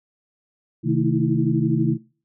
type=tone cluster; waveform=sine; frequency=130.7 / 157.1 / 221.3 / 318.8 / 331 Hz; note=C3 / D#3 / A3 / D#4 / E4; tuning=-1 / +17 / +10 / +42 / +7 cents; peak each=-23 / -22 / -24 / -26 / -25 dBFS; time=0.83-1.98 s; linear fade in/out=50 ms; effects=noise-tail reverb RT60 0.4 s tail -23 dB re dry